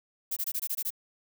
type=noise bursts; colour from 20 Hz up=violet; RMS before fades=-31 dBFS; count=8; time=0.31-0.905 s; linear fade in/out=10 ms; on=56 ms; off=21 ms; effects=none